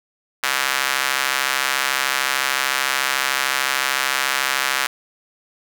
square tone with high-pass filter, 66.8 Hz, C2, 36 cents sharp, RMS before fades -21 dBFS, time 0.43-4.87 s, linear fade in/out 5 ms, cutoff 1500 Hz, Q 1.2, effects none

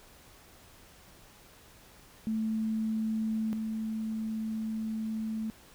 sine tone pair in turn, 220 / 220 Hz, A3 / A3, 0 / 0 cents, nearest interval unison, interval 0 cents, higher neither, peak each -28 / -31 dBFS, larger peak first, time 2.27-3.53 / 3.53-5.5 s, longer second, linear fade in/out 0 ms, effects pink hiss -56 dBFS RMS until 5.74 s

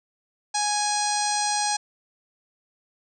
harmonic tone, 830.6 Hz, G#5, in tune, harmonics 1 / 2 / 3 / 4 / 5 / 6 / 7 / 8 / 9 / 10, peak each -25 / -34 / -37 / -38 / -32 / -33 / -31 / -34 / -41 / -32 dBFS, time 0.54-1.77 s, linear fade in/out 10 ms, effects none

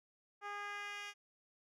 10% pulse tone with band-pass filter sweep, 408.9 Hz, G#4, 27 cents flat, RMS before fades -45 dBFS, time 0.41-1.14 s, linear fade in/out 50 ms, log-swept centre 990 to 3500 Hz, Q 1.1, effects none

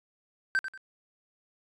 triangle tone with echo, 1554 Hz, G6, 16 cents flat, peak -21 dBFS, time 0.55-0.59 s, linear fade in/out 0 ms, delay 93 ms, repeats 2, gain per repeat -10 dB, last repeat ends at 0.776 s, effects resampled to 24000 Hz

